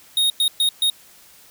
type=tone bursts at uneven times; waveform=square; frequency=3729 Hz; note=A#7; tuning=in tune; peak=-16 dBFS; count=4; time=0.17-0.3 / 0.4-0.48 / 0.6-0.69 / 0.82-0.9 s; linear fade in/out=2 ms; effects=white hiss -49 dBFS RMS until 1.5 s